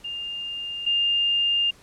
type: tone pair in turn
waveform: sine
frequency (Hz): 2808 / 2808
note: F7 / F7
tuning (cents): +9 / +9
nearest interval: unison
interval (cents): 0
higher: neither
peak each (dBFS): -29 / -19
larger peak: second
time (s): 0.04-0.86 / 0.86-1.71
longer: second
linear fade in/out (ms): 10
effects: pink hiss -53 dBFS RMS until 1.82 s + low-pass 10000 Hz 12 dB/octave